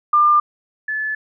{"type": "tone pair in turn", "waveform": "sine", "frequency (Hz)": [1198, 1730.7], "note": ["D6", "A6"], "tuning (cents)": [34, -29], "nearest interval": "tritone", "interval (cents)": 637, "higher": "second", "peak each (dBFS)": [-10, -20], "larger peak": "first", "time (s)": [[0.13, 0.4], [0.88, 1.15]], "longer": "neither", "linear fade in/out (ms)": 5, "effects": []}